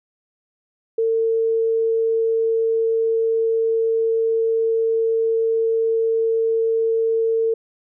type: tone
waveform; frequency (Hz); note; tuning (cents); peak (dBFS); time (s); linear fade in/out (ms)
sine; 451.6; A4; +45; -16; 0.98-7.54; 5
effects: none